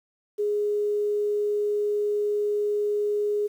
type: tone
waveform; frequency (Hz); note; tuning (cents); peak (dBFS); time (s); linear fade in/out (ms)
sine; 415.3; G#4; 0; -22; 0.38-3.48; 20
effects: 9-bit